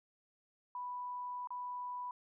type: tone with dropouts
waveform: sine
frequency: 987.8 Hz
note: B5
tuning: in tune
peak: -39 dBFS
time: 0.75-2.11 s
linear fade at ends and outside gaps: 2 ms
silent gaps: 1.473-1.505 s
effects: none